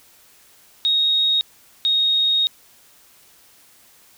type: tone pair in turn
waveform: sine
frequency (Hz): 3751 / 3736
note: A#7 / A#7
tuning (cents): +10 / +3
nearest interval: unison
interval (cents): 7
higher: first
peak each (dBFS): -15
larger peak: neither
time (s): 0.85-1.41 / 1.85-2.47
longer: second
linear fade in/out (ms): 0
effects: white hiss -52 dBFS RMS until 4.17 s